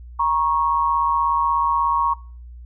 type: tone pair together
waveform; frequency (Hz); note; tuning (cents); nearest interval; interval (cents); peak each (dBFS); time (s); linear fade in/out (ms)
sine; 945.5 / 1102; A#5 / C#6; +24 / -11; minor third; 265; -19; 0.19-2.14; 10
effects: noise-tail reverb RT60 0.4 s tail -22 dB re dry + added 60 Hz sine -36 dBFS peak until 2.65 s